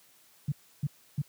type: tone bursts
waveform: sine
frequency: 144.6 Hz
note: D3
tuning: 27 cents flat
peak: -25 dBFS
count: 3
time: 0.48-1.217 s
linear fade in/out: 5 ms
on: 39 ms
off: 310 ms
effects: white hiss -61 dBFS RMS until 1.28 s + high-pass 80 Hz 12 dB/octave